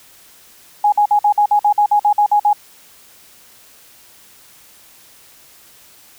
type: tone bursts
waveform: sine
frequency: 830 Hz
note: G#5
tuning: 1 cent flat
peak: -9 dBFS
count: 13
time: 0.84-2.531 s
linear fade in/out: 5 ms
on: 83 ms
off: 51 ms
effects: white hiss -46 dBFS RMS until 6.18 s